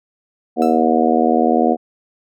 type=harmonic tone; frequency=80.1 Hz; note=E2; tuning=49 cents flat; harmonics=3 / 4 / 5 / 6 / 7 / 8 / 9; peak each=-17 / -19 / -22 / -20 / -23 / -23 / -17 dBFS; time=0.56-1.77 s; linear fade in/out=50 ms
type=tone with exponential decay; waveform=sawtooth; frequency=1324 Hz; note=E6; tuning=7 cents sharp; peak=-25 dBFS; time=0.62-0.86 s; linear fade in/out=0 ms; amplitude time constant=52 ms
effects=none